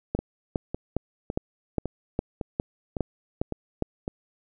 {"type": "two click trains", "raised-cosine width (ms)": 2, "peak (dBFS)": [-11, -16], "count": [10, 8], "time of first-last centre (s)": [[0.15, 3.823], [0.19, 4.079]], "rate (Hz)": [2.45, 1.8], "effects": []}